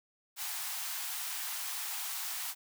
white high-pass noise, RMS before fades -38 dBFS, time 0.36-2.55 s, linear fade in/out 50 ms, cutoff 690 Hz, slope 96 dB/octave, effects none

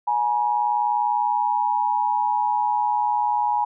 sine tone pair together, 839.8 / 960 Hz, G#5 / B5, +19 / -49 cents, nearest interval major second, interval 232 cents, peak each -21 / -22 dBFS, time 0.07-3.65 s, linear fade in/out 10 ms, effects none

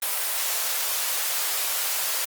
white high-pass noise, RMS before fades -26 dBFS, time 0.02-2.25 s, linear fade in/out 5 ms, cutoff 510 Hz, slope 24 dB/octave, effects Opus 32 kbps

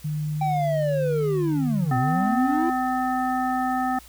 sine tone with vibrato, 150.6 Hz, D3, 44 cents sharp, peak -24 dBFS, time 0.04-1.92 s, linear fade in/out 10 ms, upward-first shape square, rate 0.91 Hz, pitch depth 11 cents each way
triangle linear two-way sweep, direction down then up, 784 to 116.54 to 343.6 Hz, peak -20 dBFS, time 0.41-2.7 s, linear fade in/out 5 ms, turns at 1.97 s
harmonic tone, 255.8 Hz, C4, 39 cents flat, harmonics 1 / 3 / 5 / 7, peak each -26 / -24 / -30 / -34 dBFS, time 1.91-3.99 s, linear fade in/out 5 ms
effects added 60 Hz sine -49 dBFS peak until 4.08 s + white hiss -49 dBFS RMS until 4.08 s

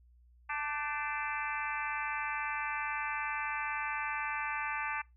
harmonic tone with a mistuned harmonic, 293.7 Hz, D4, in tune, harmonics 3 / 4 / 5 / 6 / 7 / 8 / 9, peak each -39 / -40 / -41 / -42 / -42 / -43 / -44 dBFS, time 0.49-5.02 s, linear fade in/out 10 ms, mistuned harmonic 5, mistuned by +65 cents, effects noise-tail reverb RT60 0.2 s tail -22 dB re dry + added 60 Hz sine -59 dBFS peak until 5.16 s

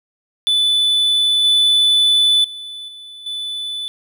triangle tone with level steps, 3489 Hz, A7, 15 cents flat, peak -11 / -9 / -27 / -32 / -21 dBFS, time 0.47-3.88 s, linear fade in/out 0 ms, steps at 1.44 / 2.44 / 2.88 / 3.26 s, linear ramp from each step 5 ms, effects none

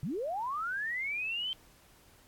sine linear sweep, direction up, 123.47 to 3136 Hz, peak -32 dBFS, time 0.03-1.53 s, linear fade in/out 0 ms, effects pink hiss -61 dBFS RMS until 2.27 s + AAC 64 kbps

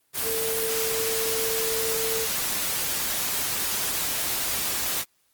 sine tone in noise, 450 Hz, A4, 39 cents sharp, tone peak -28 dBFS, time 0.22-2.28 s, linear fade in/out 50 ms, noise white, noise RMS -27 dBFS, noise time 0.13-5.05 s, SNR -4 dB, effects white hiss -68 dBFS RMS until 5.33 s + Opus 24 kbps

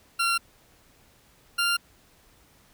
20% pulse tone pair in turn, 1372 / 1392.8 Hz, F6 / F6, -31 / -5 cents, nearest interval unison, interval 26 cents, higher second, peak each -17 dBFS, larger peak neither, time 0.19-0.38 / 1.58-1.77 s, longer neither, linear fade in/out 10 ms, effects pink hiss -59 dBFS RMS until 2.73 s

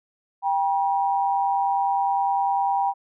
sine tone pair together, 790.3 / 960 Hz, G5 / B5, +14 / -49 cents, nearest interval minor third, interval 337 cents, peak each -21 / -24 dBFS, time 0.42-2.94 s, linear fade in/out 50 ms, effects none

